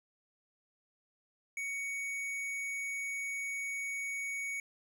triangle tone with hard clipping, 2235 Hz, C#7, 14 cents sharp, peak -37 dBFS, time 1.57-4.6 s, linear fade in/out 2 ms, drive 14 dB, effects none

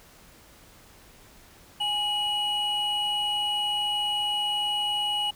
triangle tone pair together, 830.8 / 2925 Hz, G#5 / F#7, 0 / -21 cents, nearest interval octave + minor seventh, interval 2179 cents, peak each -29 / -24 dBFS, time 1.8-5.31 s, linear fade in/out 10 ms, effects pink hiss -53 dBFS RMS until 5.35 s

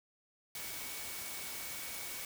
sine tone in noise, 2245 Hz, C#7, 21 cents sharp, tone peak -51 dBFS, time 0.55-2.25 s, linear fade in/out 2 ms, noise white, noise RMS -43 dBFS, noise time 0.55-2.25 s, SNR -11 dB, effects none

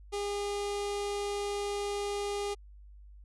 sawtooth tone with notch filter, 406.6 Hz, G#4, 37 cents flat, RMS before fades -34 dBFS, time 0.12-2.55 s, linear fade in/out 20 ms, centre 1600 Hz, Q 1.9, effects added 50 Hz sine -49 dBFS peak until 3.24 s + resampled to 24000 Hz

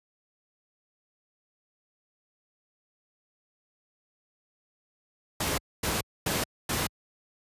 pink noise bursts, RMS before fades -28 dBFS, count 4, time 5.4-6.87 s, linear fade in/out 5 ms, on 180 ms, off 250 ms, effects high-pass 60 Hz 12 dB/octave + resampled to 32000 Hz

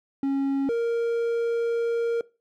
triangle tone pair in turn, 274.4 / 465.9 Hz, C#4 / A#4, -17 / -1 cents, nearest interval major sixth, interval 916 cents, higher second, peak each -20 dBFS, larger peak neither, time 0.23-0.69 / 0.69-2.21 s, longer second, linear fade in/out 2 ms, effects noise-tail reverb RT60 0.3 s tail -21 dB re dry

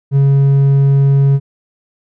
sine tone with hard clipping, 138.5 Hz, C#3, 1 cent flat, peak -8 dBFS, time 0.11-1.4 s, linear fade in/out 50 ms, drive 3 dB, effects none

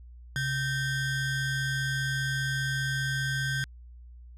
square ring-modulated tone, 845 Hz, G#5, 30 cents sharp, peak -25 dBFS, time 0.36-3.64 s, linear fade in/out 0 ms, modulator 710 Hz, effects added 60 Hz sine -45 dBFS peak until 4.37 s + low-pass 10000 Hz 12 dB/octave

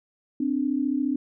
sine tone pair together, 259.3 / 293.7 Hz, C4 / D4, -15 / 0 cents, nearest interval major second, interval 215 cents, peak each -25 dBFS, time 0.4-1.16 s, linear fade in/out 5 ms, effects none

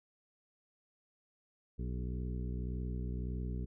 harmonic tone with a mistuned harmonic, 61.74 Hz, B1, in tune, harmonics 1 / 2 / 3 / 4 / 5 / 6 / 7, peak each -37 / -42 / -44 / -49 / -53 / -53 / -54 dBFS, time 1.78-3.66 s, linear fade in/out 20 ms, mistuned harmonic 6, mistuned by +31 cents, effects none

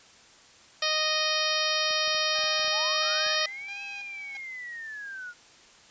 harmonic tone, 620 Hz, D#5, 6 cents flat, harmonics 1 / 2 / 3 / 4 / 5 / 6 / 7 / 8 / 9, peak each -33 / -33 / -33 / -33 / -33 / -33 / -33 / -33 / -33 dBFS, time 0.82-3.46 s, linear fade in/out 5 ms
clicks, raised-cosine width 2 ms, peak -39 dBFS, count 9, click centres 1.908 / 2.077 / 2.148 / 2.391 / 2.441 / 2.595 / 2.646 / 2.68 / 3.265 s
10% pulse tone with tremolo, 802 Hz, G5, 39 cents sharp, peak -34 dBFS, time 2.35-4.37 s, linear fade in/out 0 ms, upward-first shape square, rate 1.5 Hz, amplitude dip 70%
sine linear two-way sweep, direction up then down, 753 to 2589 to 1412 Hz, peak -36 dBFS, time 2.7-5.34 s, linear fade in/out 50 ms, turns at 3.83 s
effects white hiss -54 dBFS RMS until 5.9 s + resampled to 16000 Hz

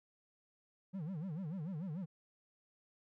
triangle tone with vibrato, 170.5 Hz, F3, 41 cents flat, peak -37 dBFS, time 0.93-2.06 s, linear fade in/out 20 ms, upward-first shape sine, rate 6.8 Hz, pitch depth 260 cents each way, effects none

